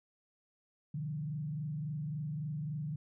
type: tone with frequency modulation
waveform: sine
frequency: 150.7 Hz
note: D3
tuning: 45 cents sharp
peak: -35 dBFS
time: 0.94-2.96 s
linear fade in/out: 5 ms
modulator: 23.6 Hz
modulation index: 0.69
effects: none